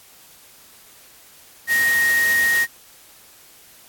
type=tone in noise; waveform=sine; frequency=1869 Hz; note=A#6; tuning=4 cents sharp; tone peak=-15 dBFS; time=1.67-2.67 s; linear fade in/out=50 ms; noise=white; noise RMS=-27 dBFS; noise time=1.67-2.67 s; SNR=+9 dB; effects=white hiss -48 dBFS RMS until 3.88 s + AAC 64 kbps